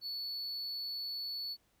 triangle tone, 4435 Hz, C#8, in tune, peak -36 dBFS, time 0.01-1.57 s, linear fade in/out 50 ms, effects pink hiss -73 dBFS RMS until 1.8 s

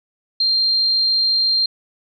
sine tone, 4182 Hz, C8, 2 cents flat, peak -14 dBFS, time 0.4-1.66 s, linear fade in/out 5 ms, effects none

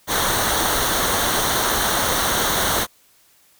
pink noise with comb filter, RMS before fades -20 dBFS, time 0.07-2.87 s, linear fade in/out 50 ms, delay 0.4 ms, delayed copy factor -0.65, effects white hiss -56 dBFS RMS until 3.59 s

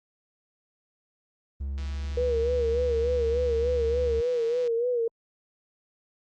triangle tone with pitch glide, 68.9 to 71.41 Hz, C#2 to D2, -10 to -48 cents, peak -27 dBFS, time 1.6-4.21 s, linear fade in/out 10 ms, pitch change +62 cents, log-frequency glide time 1.77-2.58 s
click train, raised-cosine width 0.2 ms, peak -30 dBFS, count 473, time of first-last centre 1.78-4.676 s, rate 163 Hz
sine tone with vibrato, 477.2 Hz, A#4, 41 cents sharp, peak -23 dBFS, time 2.17-5.08 s, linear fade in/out 5 ms, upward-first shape sine, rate 3.4 Hz, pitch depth 75 cents each way
effects Opus 32 kbps

